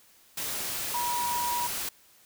sine tone in noise, 964 Hz, B5, 42 cents flat, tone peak -28 dBFS, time 0.94-1.67 s, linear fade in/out 5 ms, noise white, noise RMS -33 dBFS, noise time 0.37-1.89 s, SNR +2 dB, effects white hiss -59 dBFS RMS until 2.25 s

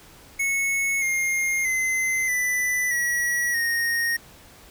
square tone with pitch steps, 2200 / 2128 / 2057 / 1989.6 / 1924.1 / 1860.7 Hz, C#7 / C7 / C7 / B6 / B6 / A#6, -14 / +29 / -30 / +12 / -46 / -4 cents, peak -22 dBFS, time 0.39-4.17 s, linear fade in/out 10 ms, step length 630 ms, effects pink hiss -49 dBFS RMS until 4.7 s

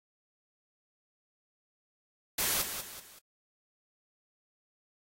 white noise with echo, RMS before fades -30 dBFS, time 2.38-2.62 s, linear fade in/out 5 ms, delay 190 ms, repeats 3, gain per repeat -8 dB, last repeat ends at 3.19 s, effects AAC 48 kbps

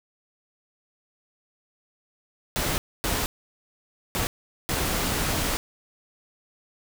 pink noise bursts at uneven times, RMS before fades -26 dBFS, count 4, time 2.56-2.78 / 3.04-3.26 / 4.15-4.27 / 4.69-5.57 s, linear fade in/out 0 ms, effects none

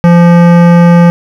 sine tone with hard clipping, 172.3 Hz, F3, 23 cents flat, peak -3 dBFS, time 0.04-1.1 s, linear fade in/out 0 ms, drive 17 dB, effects none

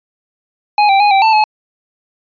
square tone with pitch steps, 833 / 783 / 827 / 779 / 886 / 856 Hz, G#5 / G5 / G#5 / G5 / A5 / A5, +5 / -2 / -8 / -11 / +12 / -48 cents, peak -8 dBFS, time 0.78-1.44 s, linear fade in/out 2 ms, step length 110 ms, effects resampled to 11025 Hz

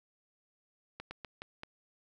slowing click train, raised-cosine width 0.3 ms, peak -26 dBFS, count 5, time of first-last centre 1-1.634 s, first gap 110 ms, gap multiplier 1.25, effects none

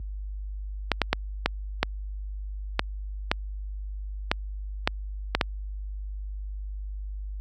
clicks, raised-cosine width 0.3 ms, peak -4 dBFS, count 11, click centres 0.917 / 1.017 / 1.13 / 1.46 / 1.83 / 2.794 / 3.315 / 4.315 / 4.875 / 5.35 / 5.412 s, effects added 50 Hz sine -23 dBFS peak until 7.4 s + high-pass 80 Hz 12 dB/octave

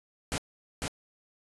pink noise with echo, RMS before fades -31 dBFS, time 0.32-0.38 s, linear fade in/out 0 ms, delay 500 ms, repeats 1, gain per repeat -2 dB, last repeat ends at 0.88 s, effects resampled to 24000 Hz

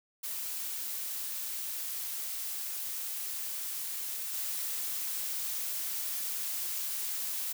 blue noise with level steps, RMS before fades -37 / -35 dBFS, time 0.23-7.53 s, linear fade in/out 10 ms, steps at 4.33 s, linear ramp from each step 20 ms, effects none

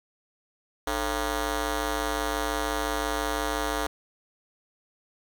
10% pulse ring-modulated tone, 246.9 Hz, B3, in tune, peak -15 dBFS, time 0.87-3.87 s, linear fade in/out 5 ms, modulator 194 Hz, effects none

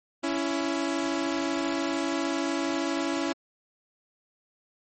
sawtooth tone pair together, 279.6 / 332.5 Hz, C#4 / E4, +15 / +15 cents, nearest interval minor third, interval 300 cents, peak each -25 dBFS, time 0.23-3.33 s, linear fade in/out 10 ms, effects MP3 32 kbps

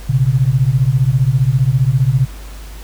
sine beating tone pair, 123.47 / 138.47 Hz, B2 / C#3, 0 / -2 cents, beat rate 15 Hz, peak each -13 dBFS, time 0.09-2.26 s, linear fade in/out 10 ms, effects added 50 Hz sine -29 dBFS peak until 2.83 s + pink hiss -39 dBFS RMS until 2.83 s

